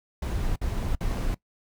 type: noise bursts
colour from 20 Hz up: brown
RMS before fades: -27 dBFS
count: 3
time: 0.22-1.346 s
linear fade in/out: 5 ms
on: 340 ms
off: 53 ms
effects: noise-tail reverb RT60 0.1 s tail -20 dB re dry